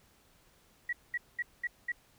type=tone bursts; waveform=sine; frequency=1927 Hz; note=B6; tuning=43 cents flat; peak=-30 dBFS; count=5; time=0.89-1.92 s; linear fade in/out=5 ms; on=38 ms; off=210 ms; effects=pink hiss -65 dBFS RMS until 2.18 s